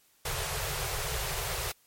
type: band-stop noise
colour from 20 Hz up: pink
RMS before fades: -33 dBFS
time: 0.25-1.72 s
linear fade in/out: 5 ms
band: 160 to 370 Hz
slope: 96 dB/octave
effects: white hiss -65 dBFS RMS until 1.86 s + MP3 64 kbps